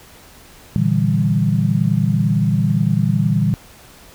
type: chord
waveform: sine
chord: E half-diminished seventh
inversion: second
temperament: equal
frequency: 116.54 / 146.83 / 164.81 / 196 Hz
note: Bb2 / D3 / E3 / G3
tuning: 0 / 0 / 0 / 0 cents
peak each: -19 dBFS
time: 0.76-3.54 s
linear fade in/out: 0 ms
effects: pink hiss -44 dBFS RMS until 4.14 s